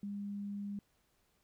sine tone, 202.3 Hz, G#3, 45 cents flat, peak -38 dBFS, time 0.03-0.79 s, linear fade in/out 2 ms, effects pink hiss -75 dBFS RMS until 1.43 s

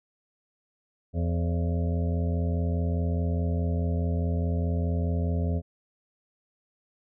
harmonic tone with a mistuned harmonic, 84.8 Hz, E2, 50 cents sharp, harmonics 1 / 2 / 3 / 5 / 6 / 7 / 8, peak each -25 / -31 / -35 / -39 / -41 / -42 / -43 dBFS, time 1.13-5.62 s, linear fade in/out 50 ms, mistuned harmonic 6, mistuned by +81 cents, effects none

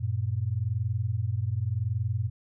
sine tone pair together, 95.54 / 116.4 Hz, G2 / A#2, -44 / -2 cents, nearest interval minor third, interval 342 cents, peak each -29 / -28 dBFS, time 0-2.3 s, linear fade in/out 20 ms, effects none

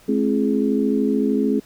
sine tone cluster, 213.5 / 266.9 / 337.2 / 418.6 Hz, G#3 / C4 / E4 / G#4, +48 / +35 / +39 / +14 cents, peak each -21 / -20 / -27 / -23 dBFS, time 0.08-1.6 s, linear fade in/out 10 ms, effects pink hiss -51 dBFS RMS until 1.65 s

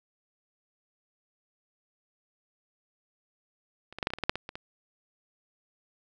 clicks, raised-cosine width 0.3 ms, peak -29 / -21 / -13 / -10 / -24 / -12 / -25 / -12 / -6 / -17 / -22 / -22 dBFS, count 12, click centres 3.926 / 3.986 / 4.028 / 4.071 / 4.104 / 4.136 / 4.186 / 4.237 / 4.295 / 4.356 / 4.491 / 4.555 s, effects none

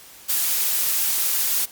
blue noise, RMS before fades -21 dBFS, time 0.28-1.66 s, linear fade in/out 20 ms, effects white hiss -45 dBFS RMS until 1.71 s + Opus 48 kbps

